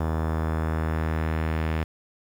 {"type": "tone with low-pass filter sweep", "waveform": "sawtooth", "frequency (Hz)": 79.6, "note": "D#2", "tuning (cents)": 40, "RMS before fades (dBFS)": -26, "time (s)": [0, 1.84], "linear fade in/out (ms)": 5, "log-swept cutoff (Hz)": [1100, 2500], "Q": 1.4, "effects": ["8-bit"]}